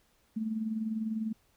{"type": "tone with tremolo", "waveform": "sine", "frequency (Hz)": 220, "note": "A3", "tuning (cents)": 0, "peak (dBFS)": -28, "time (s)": [0.36, 1.33], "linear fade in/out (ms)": 10, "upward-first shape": "sine", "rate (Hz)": 20, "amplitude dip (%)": 55, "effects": ["pink hiss -69 dBFS RMS until 1.56 s"]}